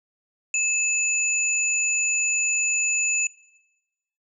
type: tone pair together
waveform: sine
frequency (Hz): 2608 / 6963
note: E7 / A8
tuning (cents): -19 / -19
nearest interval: octave + perfect fourth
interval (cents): 1700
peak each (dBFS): -23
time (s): 0.54-3.27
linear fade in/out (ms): 2
effects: noise-tail reverb RT60 1.0 s tail -20 dB re dry